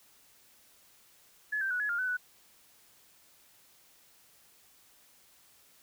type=tone with pitch steps; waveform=sine; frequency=1706 / 1566 / 1472 / 1691 / 1407 / 1507 / 1482 Hz; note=G#6 / G6 / F#6 / G#6 / F6 / F#6 / F#6; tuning=+46 / -2 / -9 / +31 / +12 / +31 / +2 cents; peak=-29 dBFS; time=1.52-2.171 s; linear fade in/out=10 ms; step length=93 ms; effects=white hiss -62 dBFS RMS until 5.82 s